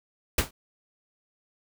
pink noise with exponential decay, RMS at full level -18 dBFS, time 0.38-0.51 s, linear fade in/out 5 ms, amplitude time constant 28 ms, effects none

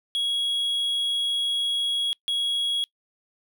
triangle tone pair in turn, 3322 / 3322 Hz, G#7 / G#7, 0 / 0 cents, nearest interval unison, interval 0 cents, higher neither, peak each -21 dBFS, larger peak neither, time 0.15-2.13 / 2.28-2.84 s, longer first, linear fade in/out 0 ms, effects noise-tail reverb RT60 0.1 s tail -25 dB re dry

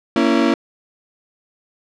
35% pulse chord, A# diminished, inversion none, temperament just, 233.1 / 279.7 / 335.6 Hz, A#3 / C#4 / E4, 0 / +16 / +31 cents, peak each -16 dBFS, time 0.16-0.54 s, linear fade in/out 2 ms, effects low-pass 4000 Hz 12 dB/octave

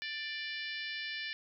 harmonic tone, 589 Hz, D5, 5 cents sharp, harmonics 3 / 4 / 5 / 6 / 7 / 8 / 9, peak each -41 / -43 / -45 / -47 / -48 / -49 / -50 dBFS, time 0.02-1.33 s, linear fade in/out 0 ms, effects none

